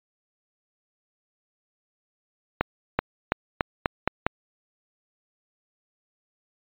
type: accelerating click train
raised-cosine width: 0.5 ms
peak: -5 dBFS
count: 7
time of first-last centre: 2.61-4.266 s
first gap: 380 ms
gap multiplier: 0.87
effects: resampled to 8000 Hz